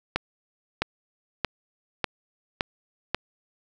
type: accelerating click train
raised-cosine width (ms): 0.3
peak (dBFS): -7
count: 6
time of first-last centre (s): 0.16-3.146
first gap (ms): 660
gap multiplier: 0.95
effects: none